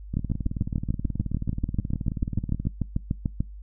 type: two click trains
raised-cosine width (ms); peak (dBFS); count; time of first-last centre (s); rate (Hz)
5; -12 / -17; 23 / 48; 0.17-3.405 / 0.14-2.653; 6.8 / 18.7
effects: noise-tail reverb RT60 0.2 s tail -23 dB re dry + added 50 Hz sine -38 dBFS peak until 3.62 s